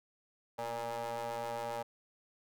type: ring-modulated tone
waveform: 30% pulse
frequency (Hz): 116.54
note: A#2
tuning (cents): 0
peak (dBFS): -31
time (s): 0.58-1.83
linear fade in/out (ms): 10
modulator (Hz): 703
effects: none